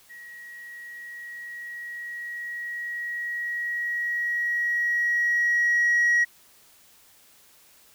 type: tone with level ramp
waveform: sine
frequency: 1905 Hz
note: A#6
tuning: 37 cents sharp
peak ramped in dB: -41 to -15 dBFS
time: 0.09-6.25 s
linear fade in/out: 20 ms
effects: tanh soft clip ceiling -16 dBFS + white hiss -56 dBFS RMS until 7.94 s